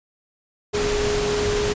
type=tone in noise; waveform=sine; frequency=415.3 Hz; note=G#4; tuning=in tune; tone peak=-21 dBFS; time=0.73-1.74 s; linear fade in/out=20 ms; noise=pink; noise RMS=-25 dBFS; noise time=0.73-1.74 s; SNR=+1 dB; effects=resampled to 16000 Hz